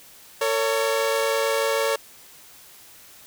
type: tone pair together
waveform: sawtooth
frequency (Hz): 452.4 / 559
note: A4 / C#5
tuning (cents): +48 / +14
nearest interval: major third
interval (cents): 366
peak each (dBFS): -20 / -19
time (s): 0.41-1.96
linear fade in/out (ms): 5
effects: white hiss -48 dBFS RMS until 3.26 s